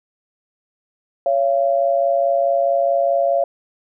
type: tone pair together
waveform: sine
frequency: 558.3 / 683 Hz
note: C#5 / F5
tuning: +12 / -39 cents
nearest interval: minor third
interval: 349 cents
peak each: -17 dBFS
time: 1.26-3.44 s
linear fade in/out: 2 ms
effects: none